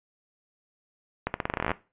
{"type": "accelerating click train", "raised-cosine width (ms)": 0.5, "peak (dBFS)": -11, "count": 15, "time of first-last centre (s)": [1.27, 1.716], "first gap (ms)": 71, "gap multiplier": 0.86, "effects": ["noise-tail reverb RT60 0.3 s tail -18 dB re dry", "resampled to 8000 Hz"]}